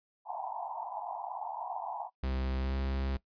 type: band-pass noise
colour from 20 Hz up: white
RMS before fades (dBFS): -39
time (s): 0.25-2.1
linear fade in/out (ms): 50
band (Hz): 680 to 980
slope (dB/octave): 96
type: tone with pitch glide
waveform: 45% pulse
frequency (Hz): 65.41 to 66.78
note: C2 to C2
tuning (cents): 0 to +36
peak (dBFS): -31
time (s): 2.23-3.17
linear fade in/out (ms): 5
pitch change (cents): +36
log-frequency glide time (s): 2.58-2.75
effects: noise-tail reverb RT60 0.1 s tail -19 dB re dry + resampled to 11025 Hz